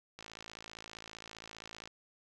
click train, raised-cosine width 0.2 ms, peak -29 dBFS, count 94, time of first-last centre 0.19-1.875 s, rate 55.2 Hz, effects none

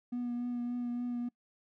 triangle tone with vibrato, 242.5 Hz, B3, 31 cents flat, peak -30 dBFS, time 0.12-1.29 s, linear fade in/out 10 ms, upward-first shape triangle, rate 3.5 Hz, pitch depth 20 cents each way, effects noise-tail reverb RT60 0.1 s tail -24 dB re dry + tanh soft clip ceiling -28 dBFS

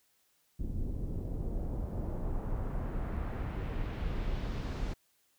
brown noise with low-pass filter sweep, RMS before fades -35 dBFS, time 0.59-4.94 s, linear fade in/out 10 ms, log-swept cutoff 270 to 6000 Hz, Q 1, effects white hiss -72 dBFS RMS until 5.38 s

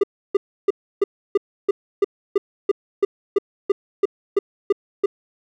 triangle tone bursts, 400 Hz, G4, 35 cents sharp, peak -10 dBFS, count 16, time 0.01-5.06 s, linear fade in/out 5 ms, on 25 ms, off 310 ms, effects none

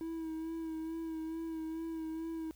triangle tone with vibrato, 323.3 Hz, E4, 34 cents flat, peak -35 dBFS, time 0.01-2.51 s, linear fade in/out 0 ms, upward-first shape sine, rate 2.3 Hz, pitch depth 28 cents each way, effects added 60 Hz sine -59 dBFS peak until 2.55 s + white hiss -67 dBFS RMS until 2.55 s

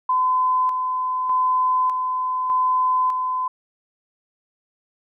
sine tone with tremolo, 1018 Hz, C6, 48 cents flat, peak -16 dBFS, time 0.09-3.48 s, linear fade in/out 5 ms, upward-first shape square, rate 0.83 Hz, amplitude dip 40%, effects none

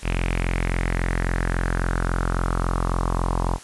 sawtooth tone with low-pass filter sweep, 43.65 Hz, F1, in tune, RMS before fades -23 dBFS, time 0.02-3.59 s, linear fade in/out 50 ms, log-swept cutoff 2600 to 970 Hz, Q 4.2, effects white hiss -43 dBFS RMS until 3.63 s + resampled to 24000 Hz

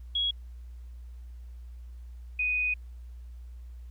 sine tone pair in turn, 3322 / 2489 Hz, G#7 / D#7, 0 / 0 cents, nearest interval perfect fourth, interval 500 cents, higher first, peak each -25 dBFS, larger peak neither, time 0.15-0.31 / 2.39-2.74 s, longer second, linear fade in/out 5 ms, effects added 60 Hz sine -41 dBFS peak until 3.9 s + pink hiss -69 dBFS RMS until 3.9 s

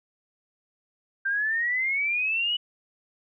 sine exponential sweep, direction up, 1568 to 2970 Hz, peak -23 dBFS, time 1.25-2.57 s, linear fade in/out 10 ms, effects none

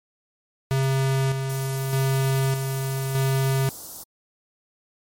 square tone with tremolo, 134.3 Hz, C3, 46 cents sharp, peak -20 dBFS, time 0.71-3.69 s, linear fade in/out 0 ms, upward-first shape square, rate 0.82 Hz, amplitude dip 45%
white band-stop noise, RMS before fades -38 dBFS, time 1.49-4.04 s, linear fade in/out 10 ms, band 1100 to 4700 Hz, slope 24 dB/octave
effects MP3 64 kbps

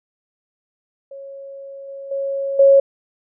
sine tone with level steps, 550 Hz, C#5, 14 cents flat, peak -32 / -30 / -20 / -7 dBFS, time 1.11-2.8 s, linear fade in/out 5 ms, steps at 1.88 / 2.11 / 2.59 s, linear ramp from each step 5 ms, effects none

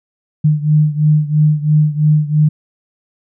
sine beating tone pair, 150.9 / 153.9 Hz, D3 / D#3, +47 / -19 cents, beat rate 3 Hz, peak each -11 / -14 dBFS, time 0.44-2.49 s, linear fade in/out 10 ms, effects none

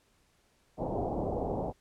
white low-pass noise, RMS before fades -33 dBFS, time 0.77-1.73 s, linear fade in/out 50 ms, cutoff 810 Hz, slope 48 dB/octave, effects pink hiss -69 dBFS RMS until 1.8 s + low-pass 11000 Hz 12 dB/octave

